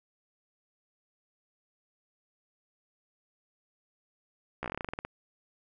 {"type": "slowing click train", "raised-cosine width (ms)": 0.5, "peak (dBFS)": -19, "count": 14, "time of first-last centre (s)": [4.63, 5.05], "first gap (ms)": 14, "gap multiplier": 1.13, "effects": []}